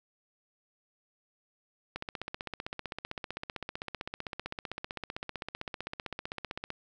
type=click train; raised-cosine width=0.3 ms; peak=-20 dBFS; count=75; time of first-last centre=1.96-6.704 s; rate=15.6 Hz; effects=none